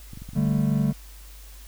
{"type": "clicks", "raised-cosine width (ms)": 5, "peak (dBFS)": -26, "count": 11, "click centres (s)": [0.134, 0.174, 0.22, 0.29, 0.334, 0.382, 0.415, 0.455, 0.486, 0.532, 0.587]}
{"type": "chord", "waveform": "triangle", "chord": "D suspended fourth", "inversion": "none", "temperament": "equal", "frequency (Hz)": [146.83, 196, 220], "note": ["D3", "G3", "A3"], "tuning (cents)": [0, 0, 0], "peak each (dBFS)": [-21, -23, -23], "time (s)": [0.35, 0.93], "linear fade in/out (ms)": 20}
{"effects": ["added 50 Hz sine -42 dBFS peak until 1.67 s", "white hiss -50 dBFS RMS until 1.67 s"]}